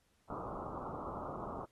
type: low-pass noise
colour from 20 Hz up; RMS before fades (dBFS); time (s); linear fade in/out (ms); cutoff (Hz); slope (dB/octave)
white; -44; 0.3-1.65; 2; 1300; 96
effects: pink hiss -75 dBFS RMS until 1.71 s + AAC 32 kbps